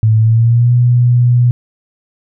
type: tone with pitch glide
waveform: sine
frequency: 110 to 122.05 Hz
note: A2 to B2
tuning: 0 to -20 cents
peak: -6 dBFS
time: 0.03-1.51 s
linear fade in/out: 0 ms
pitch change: +180 cents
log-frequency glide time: 0.18-0.72 s
effects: none